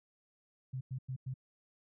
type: tone bursts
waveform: sine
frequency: 129.9 Hz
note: C3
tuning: 12 cents flat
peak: -36 dBFS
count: 4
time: 0.73-1.341 s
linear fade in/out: 10 ms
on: 80 ms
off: 97 ms
effects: none